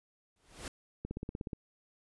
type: noise with exponential growth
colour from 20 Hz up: pink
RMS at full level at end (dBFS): -39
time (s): 0.36-0.68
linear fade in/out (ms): 2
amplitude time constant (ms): 69
type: click train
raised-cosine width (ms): 3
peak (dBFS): -25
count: 9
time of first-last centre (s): 1.05-1.532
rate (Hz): 16.6
effects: resampled to 24000 Hz

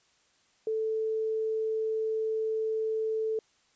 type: tone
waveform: sine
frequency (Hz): 440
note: A4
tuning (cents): 0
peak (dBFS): -27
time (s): 0.67-3.39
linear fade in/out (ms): 2
effects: white hiss -67 dBFS RMS until 3.75 s + resampled to 16000 Hz

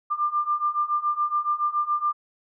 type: beating tone pair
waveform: sine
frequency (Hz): 1190 / 1197.1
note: D6 / D6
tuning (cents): +22 / +33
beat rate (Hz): 7.1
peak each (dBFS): -26 / -24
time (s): 0.1-2.13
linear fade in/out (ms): 20
effects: none

